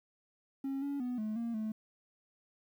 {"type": "tone with pitch steps", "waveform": "triangle", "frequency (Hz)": [271.7, 282.2, 247.8, 215.3, 232.7, 217.4], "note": ["C#4", "C#4", "B3", "A3", "A#3", "A3"], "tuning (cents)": [-35, 31, 6, -37, -3, -21], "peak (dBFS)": -31, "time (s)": [0.64, 1.72], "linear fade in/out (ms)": 5, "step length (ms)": 180, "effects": ["tanh soft clip ceiling -28 dBFS", "11-bit"]}